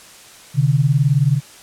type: beating tone pair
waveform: sine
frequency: 130.81 / 149.81 Hz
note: C3 / D3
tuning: 0 / +35 cents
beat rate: 19 Hz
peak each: -15 dBFS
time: 0.54-1.41 s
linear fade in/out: 50 ms
effects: white hiss -42 dBFS RMS until 1.62 s + low-pass 10000 Hz 12 dB/octave